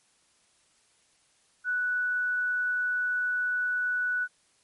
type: tone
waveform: sine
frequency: 1480 Hz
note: F#6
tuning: in tune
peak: -25 dBFS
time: 1.64-4.28 s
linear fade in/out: 50 ms
effects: white hiss -66 dBFS RMS until 4.63 s + MP3 48 kbps